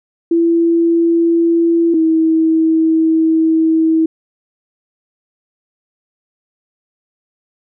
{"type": "tone pair in turn", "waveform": "sine", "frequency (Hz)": [335.4, 321.9], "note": ["E4", "E4"], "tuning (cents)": [30, -41], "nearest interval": "minor second", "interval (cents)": 71, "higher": "first", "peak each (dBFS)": -9, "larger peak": "neither", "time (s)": [[0.31, 1.94], [1.94, 4.06]], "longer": "second", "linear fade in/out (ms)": 5, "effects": []}